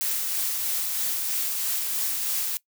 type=noise with tremolo; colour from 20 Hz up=blue; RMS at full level=-26 dBFS; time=0.01-2.57 s; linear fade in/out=0 ms; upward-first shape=sine; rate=3.1 Hz; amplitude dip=25%; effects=noise-tail reverb RT60 0.1 s tail -20 dB re dry